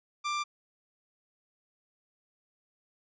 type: tone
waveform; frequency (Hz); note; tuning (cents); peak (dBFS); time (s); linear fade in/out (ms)
sawtooth; 1183; D6; +12; -26; 0.24-0.44; 20
effects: resampled to 16000 Hz